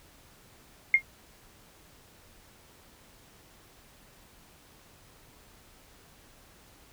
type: tone with exponential decay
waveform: sine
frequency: 2130 Hz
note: C7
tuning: 30 cents sharp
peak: -12 dBFS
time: 0.94-1.02 s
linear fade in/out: 2 ms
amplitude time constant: 17 ms
effects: pink hiss -57 dBFS RMS until 6.92 s